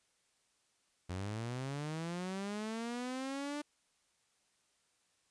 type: linear sweep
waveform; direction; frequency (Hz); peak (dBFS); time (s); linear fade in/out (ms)
sawtooth; up; 87.31 to 297.1; -34; 1.09-3.62; 10
effects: white hiss -75 dBFS RMS until 5.3 s + resampled to 22050 Hz